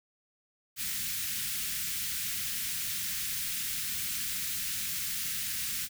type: band-stop noise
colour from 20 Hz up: white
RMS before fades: -34 dBFS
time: 0.76-5.89 s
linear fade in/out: 50 ms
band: 220 to 1600 Hz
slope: 24 dB/octave
effects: none